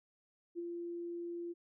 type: tone with ADSR envelope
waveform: sine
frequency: 344 Hz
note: F4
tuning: 26 cents flat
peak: -36 dBFS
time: 0.55-1.54 s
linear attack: 37 ms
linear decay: 23 ms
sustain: -3 dB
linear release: 27 ms
effects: none